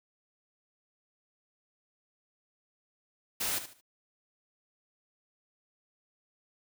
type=noise with echo; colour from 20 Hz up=white; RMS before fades=-32 dBFS; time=3.4-3.59 s; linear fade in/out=10 ms; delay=74 ms; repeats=3; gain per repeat=-11 dB; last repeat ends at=3.812 s; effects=none